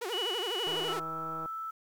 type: tone with vibrato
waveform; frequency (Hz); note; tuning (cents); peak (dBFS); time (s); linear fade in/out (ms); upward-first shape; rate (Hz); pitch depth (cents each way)
sawtooth; 416.4; G#4; +5; -30; 0.01-1; 10; sine; 12; 280
type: tone with tremolo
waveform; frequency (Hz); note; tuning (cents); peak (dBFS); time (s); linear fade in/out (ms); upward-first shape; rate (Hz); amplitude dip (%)
sine; 2943; F#7; -10; -31; 0.11-0.94; 20; triangle; 2.1; 35
type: click train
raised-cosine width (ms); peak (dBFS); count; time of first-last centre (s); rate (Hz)
1; -30; 128; 0.67-1.459; 161
type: tone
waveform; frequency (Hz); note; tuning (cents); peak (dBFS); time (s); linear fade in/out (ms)
sine; 1318.5; E6; 0; -35; 0.88-1.71; 10
effects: 10-bit